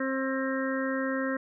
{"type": "harmonic tone", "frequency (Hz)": 265.8, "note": "C4", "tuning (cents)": 27, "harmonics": [1, 2, 4, 5, 6, 7], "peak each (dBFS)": [-30, -32, -40, -39, -37, -37], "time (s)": [0, 1.37], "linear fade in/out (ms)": 5, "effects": []}